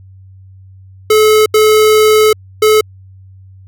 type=tone bursts at uneven times; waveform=square; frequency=430.6 Hz; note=A4; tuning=37 cents flat; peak=-6 dBFS; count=3; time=1.1-1.46 / 1.54-2.33 / 2.62-2.81 s; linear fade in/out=5 ms; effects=added 95 Hz sine -35 dBFS peak until 3.67 s